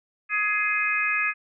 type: harmonic tone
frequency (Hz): 418.8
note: G#4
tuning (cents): +15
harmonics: 3 / 4 / 5 / 6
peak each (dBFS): -30 / -27 / -28 / -25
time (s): 0.29-1.34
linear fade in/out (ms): 50
effects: none